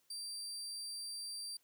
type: tone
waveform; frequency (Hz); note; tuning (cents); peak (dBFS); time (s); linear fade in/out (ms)
30% pulse; 4699; D8; 0; -39; 0.1-1.57; 5
effects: white hiss -75 dBFS RMS until 1.63 s + high-pass 80 Hz 12 dB/octave